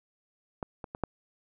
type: clicks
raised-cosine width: 1 ms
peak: -19 / -24 / -23 / -14 dBFS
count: 4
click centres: 0.628 / 0.842 / 0.949 / 1.037 s
effects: none